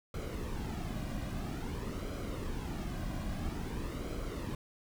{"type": "noise with flanger", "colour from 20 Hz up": "brown", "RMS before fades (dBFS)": -38, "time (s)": [0.14, 4.55], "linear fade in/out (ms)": 2, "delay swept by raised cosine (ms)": [1.1, 2.3], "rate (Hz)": 0.5, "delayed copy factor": -0.55, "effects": []}